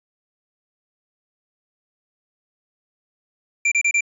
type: tone bursts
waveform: square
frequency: 2360 Hz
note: D7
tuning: 8 cents sharp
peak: -16 dBFS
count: 4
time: 3.65-4.008 s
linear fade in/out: 5 ms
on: 67 ms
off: 30 ms
effects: resampled to 22050 Hz + 9-bit